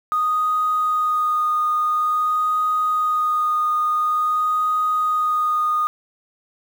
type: tone with vibrato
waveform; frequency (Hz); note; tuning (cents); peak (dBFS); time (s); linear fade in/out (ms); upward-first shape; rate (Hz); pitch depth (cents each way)
sine; 1238; D#6; -9; -16; 0.12-5.87; 0; sine; 0.48; 12
effects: tanh soft clip ceiling -12 dBFS + 7-bit